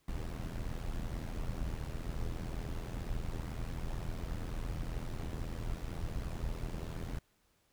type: noise with amplitude modulation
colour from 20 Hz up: brown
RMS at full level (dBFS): -35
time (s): 0.08-7.19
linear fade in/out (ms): 5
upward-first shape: sine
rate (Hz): 82.1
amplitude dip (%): 75
effects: pink hiss -73 dBFS RMS until 7.72 s